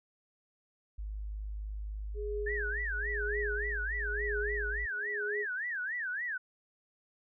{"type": "tone", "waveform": "sine", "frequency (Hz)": 51.8, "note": "G#1", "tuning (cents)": -4, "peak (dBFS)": -36, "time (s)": [0.98, 4.86], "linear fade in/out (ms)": 10}
{"type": "tone with tremolo", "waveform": "sine", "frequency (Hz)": 415.3, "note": "G#4", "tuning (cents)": 0, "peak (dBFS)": -33, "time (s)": [2.14, 5.46], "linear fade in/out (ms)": 50, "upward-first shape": "triangle", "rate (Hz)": 1, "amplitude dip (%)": 100}
{"type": "tone with vibrato", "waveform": "sine", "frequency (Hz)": 1696, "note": "G#6", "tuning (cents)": 36, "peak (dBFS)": -33, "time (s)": [2.46, 6.38], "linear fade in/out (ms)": 10, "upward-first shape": "sine", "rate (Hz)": 3.5, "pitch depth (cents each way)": 260}
{"effects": []}